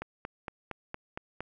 click train, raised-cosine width 0.5 ms, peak -21 dBFS, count 7, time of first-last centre 0.02-1.406 s, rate 4.33 Hz, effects none

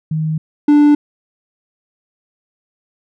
sine / triangle tone pair in turn, 156.9 / 294 Hz, D#3 / D4, +15 / +2 cents, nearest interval major seventh, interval 1087 cents, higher second, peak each -15 / -4 dBFS, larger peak second, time 0.11-0.38 / 0.68-0.95 s, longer neither, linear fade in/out 5 ms, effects none

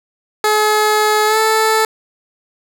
15% pulse tone with pitch glide, 426.3 to 439.3 Hz, G#4 to A4, +45 to -3 cents, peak -5 dBFS, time 0.44-1.85 s, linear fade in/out 2 ms, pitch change +52 cents, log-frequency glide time 1.26-1.38 s, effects none

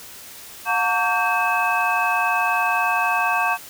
sine tone cluster, 717 / 906 / 1138 / 1576 / 2589 Hz, F5 / A#5 / C#6 / G6 / E7, +45 / -50 / +45 / +9 / -32 cents, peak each -24 dBFS, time 0.65-3.58 s, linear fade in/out 50 ms, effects white hiss -40 dBFS RMS until 3.69 s

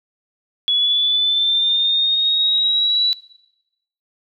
sine exponential sweep, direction up, 3383 to 3951 Hz, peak -14 dBFS, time 0.68-3.13 s, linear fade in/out 0 ms, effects noise-tail reverb RT60 0.9 s tail -21 dB re dry

